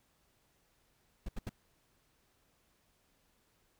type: noise bursts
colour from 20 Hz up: brown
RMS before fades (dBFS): -37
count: 3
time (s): 1.26-1.493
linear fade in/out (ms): 5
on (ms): 27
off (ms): 76
effects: pink hiss -73 dBFS RMS until 3.79 s